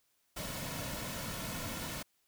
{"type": "noise with comb filter", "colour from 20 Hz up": "pink", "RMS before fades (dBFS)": -40, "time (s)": [0.36, 2.03], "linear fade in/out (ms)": 10, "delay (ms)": 2.5, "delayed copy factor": -0.55, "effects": ["white hiss -75 dBFS RMS until 2.27 s"]}